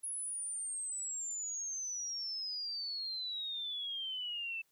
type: exponential sweep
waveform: sine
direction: down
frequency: 10570 to 2637 Hz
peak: -37 dBFS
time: 0.03-4.62 s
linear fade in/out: 10 ms
effects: white hiss -75 dBFS RMS until 4.71 s